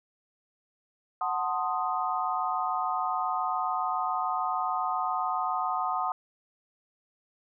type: chord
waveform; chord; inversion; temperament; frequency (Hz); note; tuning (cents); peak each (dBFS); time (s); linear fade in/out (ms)
sine; F# diminished seventh; none; equal with one note detuned; 740 / 887.1 / 1046.5 / 1244.5; F#5 / A5 / C6 / Eb6; 0 / +14 / 0 / 0; -31 / -34 / -33 / -31; 1.21-6.12; 2
effects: none